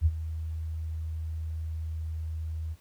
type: tone with ADSR envelope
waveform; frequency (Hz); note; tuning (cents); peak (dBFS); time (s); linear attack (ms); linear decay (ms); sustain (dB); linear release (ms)
sine; 79.8; D#2; +44; -17; 0.01-2.76; 48; 43; -14; 42
effects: pink hiss -62 dBFS RMS until 2.8 s